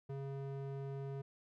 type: tone with band-pass filter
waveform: square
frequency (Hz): 137.4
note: C#3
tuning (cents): -15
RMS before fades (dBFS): -43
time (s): 0.09-1.22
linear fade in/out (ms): 10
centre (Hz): 300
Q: 1
effects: none